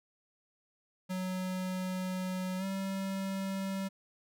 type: tone with pitch glide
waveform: square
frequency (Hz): 185.1 to 193.41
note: F#3 to G3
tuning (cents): +1 to -23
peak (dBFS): -34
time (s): 1.09-3.89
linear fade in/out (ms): 20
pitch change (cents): +76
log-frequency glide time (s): 2.58-2.64
effects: none